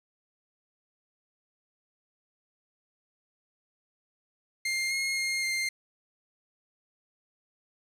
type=tone with pitch steps; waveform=sawtooth; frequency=2112 / 2151 / 2130 / 2104 Hz; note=C7 / C7 / C7 / C7; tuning=+16 / +47 / +30 / +9 cents; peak=-24 dBFS; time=4.65-5.69 s; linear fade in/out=5 ms; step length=260 ms; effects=low-pass 10000 Hz 12 dB/octave + 10-bit